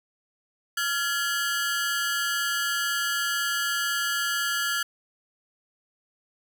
sawtooth ring-modulated tone, 1538 Hz, G6, 33 cents flat, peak -18 dBFS, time 0.77-4.83 s, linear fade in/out 5 ms, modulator 152 Hz, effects none

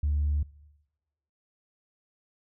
sine tone, 73.42 Hz, D2, in tune, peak -22 dBFS, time 0.03-0.43 s, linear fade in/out 5 ms, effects noise-tail reverb RT60 1.0 s tail -22 dB re dry + tanh soft clip ceiling -20 dBFS

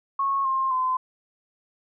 sine tone with pitch steps, 1097 / 1061.5 / 1027.1 Hz, C#6 / C6 / C6, -18 / +25 / -32 cents, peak -21 dBFS, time 0.19-0.97 s, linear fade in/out 5 ms, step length 260 ms, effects none

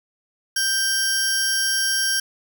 sawtooth tone pair together, 1568 / 5588 Hz, G6 / F8, 0 / 0 cents, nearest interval octave + minor seventh, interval 2200 cents, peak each -19 dBFS, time 0.56-2.2 s, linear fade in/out 5 ms, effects none

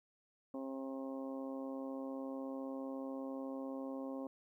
harmonic tone, 134.2 Hz, C3, 44 cents sharp, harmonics 2 / 3 / 4 / 5 / 6 / 7 / 8, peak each -42 / -53 / -46 / -56 / -56 / -59 / -56 dBFS, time 0.54-4.27 s, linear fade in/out 2 ms, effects 13-bit

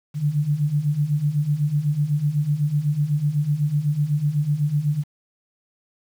sine beating tone pair, 142.4 / 150.4 Hz, C#3 / D3, +47 / +42 cents, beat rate 8 Hz, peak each -24 / -20 dBFS, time 0.14-5.04 s, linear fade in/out 50 ms, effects 8-bit

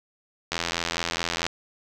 click train, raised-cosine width 0.2 ms, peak -8 dBFS, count 81, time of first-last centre 0.52-1.466 s, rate 84.6 Hz, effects none

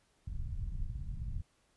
pink low-pass noise, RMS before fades -38 dBFS, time 0.27-1.42 s, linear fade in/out 5 ms, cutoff 130 Hz, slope 24 dB/octave, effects pink hiss -72 dBFS RMS until 1.76 s + resampled to 24000 Hz

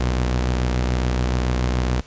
sawtooth tone pair together, 62.4 / 117.8 Hz, B1 / A#2, +19 / +19 cents, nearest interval major seventh, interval 1100 cents, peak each -15 / -25 dBFS, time 0-2.01 s, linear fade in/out 5 ms, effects pink hiss -47 dBFS RMS until 2.06 s + resampled to 16000 Hz

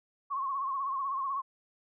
sine tone with vibrato, 1087 Hz, C#6, 34 cents flat, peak -30 dBFS, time 0.3-1.42 s, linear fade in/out 20 ms, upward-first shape sine, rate 16 Hz, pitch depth 69 cents each way, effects none

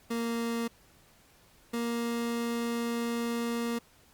30% pulse tone pair in turn, 232.2 / 234.4 Hz, A#3 / A#3, -7 / +10 cents, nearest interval unison, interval 17 cents, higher second, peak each -27 dBFS, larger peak neither, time 0.1-0.68 / 1.73-3.79 s, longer second, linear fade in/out 10 ms, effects pink hiss -61 dBFS RMS until 4.13 s + Opus 48 kbps

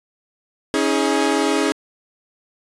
sawtooth chord, C# suspended second, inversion none, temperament equal with one note detuned, 277.2 / 318.4 / 415.3 Hz, C#4 / D#4 / G#4, 0 / +40 / 0 cents, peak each -17 dBFS, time 0.74-1.72 s, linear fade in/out 0 ms, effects resampled to 24000 Hz

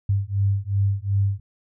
sine beating tone pair, 98 / 100.7 Hz, G2 / G2, 0 / +47 cents, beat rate 2.7 Hz, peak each -22 dBFS, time 0.09-1.4 s, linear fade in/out 5 ms, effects none

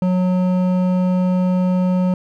triangle tone with hard clipping, 182.8 Hz, F#3, 21 cents flat, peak -16 dBFS, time 0.02-2.14 s, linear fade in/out 2 ms, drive 14 dB, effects none

